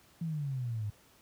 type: exponential sweep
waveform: sine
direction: down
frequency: 170 to 101.3 Hz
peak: -32 dBFS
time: 0.21-0.9 s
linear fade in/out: 5 ms
effects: pink hiss -62 dBFS RMS until 1.21 s + high-pass 60 Hz 12 dB/octave